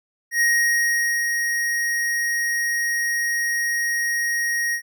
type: tone with ADSR envelope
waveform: square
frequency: 1878 Hz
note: A#6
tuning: 12 cents sharp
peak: -16 dBFS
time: 0.31-4.82 s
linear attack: 97 ms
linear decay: 840 ms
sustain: -5 dB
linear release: 84 ms
effects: none